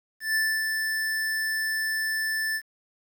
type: tone with ADSR envelope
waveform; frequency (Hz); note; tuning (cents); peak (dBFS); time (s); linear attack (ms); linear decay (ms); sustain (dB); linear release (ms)
square; 1760; A6; 0; -22; 0.2-2.62; 150; 270; -4; 65
effects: 9-bit